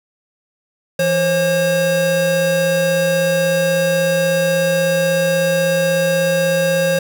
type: tone pair together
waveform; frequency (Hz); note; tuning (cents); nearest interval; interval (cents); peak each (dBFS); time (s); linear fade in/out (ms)
square; 167.22 / 538; E3 / C5; +25 / +48; octave + minor sixth; 2023; -22 / -15; 0.99-6.99; 5
effects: none